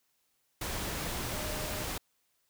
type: tone in noise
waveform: sine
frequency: 611 Hz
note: D#5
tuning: 32 cents flat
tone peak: -43 dBFS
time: 1.33-1.85 s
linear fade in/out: 5 ms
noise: pink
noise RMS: -36 dBFS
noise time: 0.61-1.98 s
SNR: -10 dB
effects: white hiss -75 dBFS RMS until 2.49 s